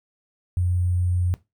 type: tone with sample-and-hold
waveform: sine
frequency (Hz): 89.3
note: F2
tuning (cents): +39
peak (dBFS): -19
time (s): 0.57-1.34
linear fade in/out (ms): 0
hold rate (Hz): 8820
effects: noise-tail reverb RT60 0.2 s tail -17 dB re dry